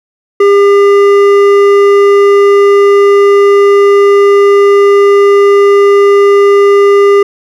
sine tone with hard clipping, 402 Hz, G4, 44 cents sharp, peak -4 dBFS, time 0.4-7.23 s, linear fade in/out 5 ms, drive 10 dB, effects none

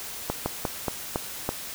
slowing click train, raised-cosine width 1 ms, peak -11 dBFS, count 6, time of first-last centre 0.3-1.491 s, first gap 160 ms, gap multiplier 1.2, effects white hiss -37 dBFS RMS until 1.74 s

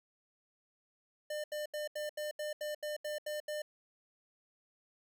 square tone bursts, 600 Hz, D5, 37 cents sharp, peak -37 dBFS, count 11, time 1.3-3.62 s, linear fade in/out 5 ms, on 140 ms, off 78 ms, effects none

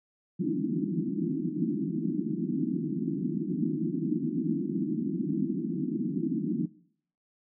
white band-pass noise, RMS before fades -30 dBFS, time 0.39-6.66 s, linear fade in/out 10 ms, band 150 to 340 Hz, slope 96 dB/octave, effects noise-tail reverb RT60 0.6 s tail -19 dB re dry

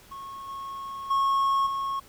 triangle tone with level steps, 1094 Hz, C#6, 23 cents flat, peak -35 / -32 / -19 / -25 dBFS, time 0.11-2 s, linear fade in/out 10 ms, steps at 0.48 / 1.1 / 1.66 s, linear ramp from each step 10 ms, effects pink hiss -53 dBFS RMS until 2.08 s

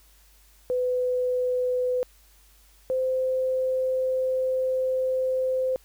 sine tone pair in turn, 501 / 517.5 Hz, B4 / C5, +25 / -19 cents, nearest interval minor second, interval 56 cents, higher second, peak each -22 dBFS, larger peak neither, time 0.7-2.03 / 2.9-5.76 s, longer second, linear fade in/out 0 ms, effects added 50 Hz sine -56 dBFS peak until 5.84 s + white hiss -59 dBFS RMS until 5.84 s

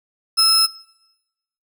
40% pulse tone pair together, 1322 / 5167 Hz, E6 / E8, +5 / -35 cents, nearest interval 2 octaves, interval 2360 cents, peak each -22 / -11 dBFS, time 0.37-0.67 s, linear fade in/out 20 ms, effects noise-tail reverb RT60 1.0 s tail -24 dB re dry

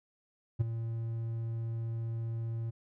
triangle tone with ADSR envelope, 114.4 Hz, A#2, 32 cents flat, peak -20 dBFS, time 0.59-2.71 s, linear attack 20 ms, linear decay 15 ms, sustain -11 dB, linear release 17 ms, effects none

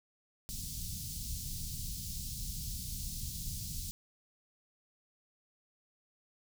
pink band-stop noise, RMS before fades -40 dBFS, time 0.49-3.91 s, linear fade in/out 0 ms, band 170 to 4400 Hz, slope 24 dB/octave, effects none

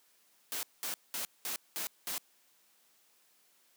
white noise bursts, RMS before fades -37 dBFS, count 6, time 0.52-2.18 s, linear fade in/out 0 ms, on 110 ms, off 200 ms, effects white hiss -68 dBFS RMS until 3.76 s + high-pass 200 Hz 12 dB/octave

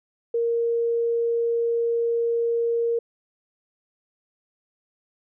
sine tone, 466.2 Hz, A#4, in tune, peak -20 dBFS, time 0.34-2.99 s, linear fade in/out 5 ms, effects none

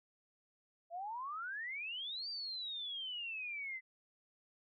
sine exponential two-way sweep, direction up then down, 659.3 to 4739 to 2018 Hz, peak -40 dBFS, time 0.9-3.81 s, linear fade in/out 50 ms, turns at 2.29 s, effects none

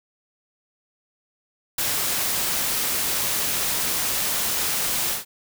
white noise with ADSR envelope, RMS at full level -22 dBFS, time 1.78-5.25 s, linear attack 5 ms, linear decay 3 ms, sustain -2 dB, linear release 140 ms, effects none

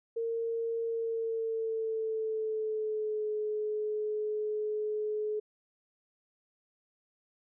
sine tone with pitch glide, 458.7 to 425.5 Hz, A#4 to G#4, -28 to +42 cents, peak -30 dBFS, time 0.16-5.4 s, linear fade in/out 10 ms, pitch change -130 cents, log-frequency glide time 0.85-3.31 s, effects none

